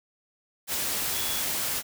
sine tone in noise, 3386 Hz, G#7, 33 cents sharp, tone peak -36 dBFS, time 1.12-1.44 s, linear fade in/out 50 ms, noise white, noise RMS -29 dBFS, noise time 0.67-1.83 s, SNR -10 dB, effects none

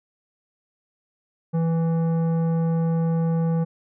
triangle tone with tanh clipping, 164.81 Hz, E3, in tune, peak -21 dBFS, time 1.53-3.65 s, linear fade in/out 20 ms, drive 16 dB, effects none

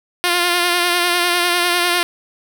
5% pulse tone with vibrato, 351.2 Hz, F4, 10 cents sharp, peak -3 dBFS, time 0.24-2.03 s, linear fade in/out 0 ms, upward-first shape sine, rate 10 Hz, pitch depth 30 cents each way, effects none

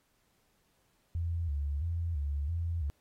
sine tone with vibrato, 77.78 Hz, D#2, in tune, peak -30 dBFS, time 1.15-2.9 s, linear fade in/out 0 ms, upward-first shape square, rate 1.5 Hz, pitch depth 140 cents each way, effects pink hiss -73 dBFS RMS until 3 s + AAC 48 kbps

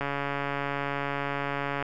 click train, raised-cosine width 0.5 ms, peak -15 dBFS, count 257, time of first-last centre 0.01-1.826 s, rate 141 Hz, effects none

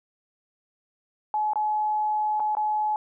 sine tone with dropouts, 851 Hz, G#5, 42 cents sharp, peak -22 dBFS, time 1.34-2.96 s, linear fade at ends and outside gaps 1 ms, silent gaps 1.534-1.557 / 2.397-2.402 / 2.551-2.569 s, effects none

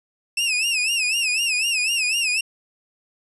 sawtooth tone with vibrato, 2635 Hz, E7, 1 cent flat, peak -16 dBFS, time 0.37-2.41 s, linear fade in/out 5 ms, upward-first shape sine, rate 4 Hz, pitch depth 130 cents each way, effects resampled to 24000 Hz + 9-bit

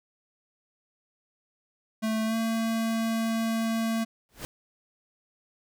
square tone with pitch glide, 220 to 225.7 Hz, A3 to A3, 0 to +44 cents, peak -26 dBFS, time 2.02-4.05 s, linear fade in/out 20 ms, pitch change +44 cents, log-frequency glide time 2.25-2.36 s
pink noise with exponential growth, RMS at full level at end -33 dBFS, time 4.29-4.45 s, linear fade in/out 0 ms, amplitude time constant 34 ms
effects none

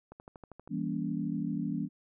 click train, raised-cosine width 1 ms, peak -33 dBFS, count 8, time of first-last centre 0.12-0.676 s, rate 12.6 Hz
sine chord, E diminished seventh, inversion none, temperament just, 164.81 / 197.78 / 237.3 / 284.8 Hz, E3 / G3 / Bb3 / Db4, 0 / +16 / +31 / +47 cents, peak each -36 dBFS, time 0.69-1.89 s, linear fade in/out 50 ms
effects none

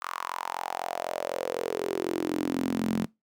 sawtooth tone with high-pass filter sweep, 44 Hz, F1, 14 cents sharp, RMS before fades -31 dBFS, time 0.01-3.06 s, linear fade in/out 20 ms, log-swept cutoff 1200 to 200 Hz, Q 5.2, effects noise-tail reverb RT60 0.2 s tail -23 dB re dry

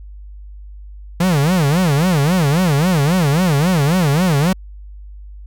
45% pulse tone with vibrato, 161.4 Hz, E3, 36 cents flat, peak -12 dBFS, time 1.2-4.53 s, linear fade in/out 5 ms, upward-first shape sine, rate 3.7 Hz, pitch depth 270 cents each way, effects added 50 Hz sine -32 dBFS peak until 5.46 s

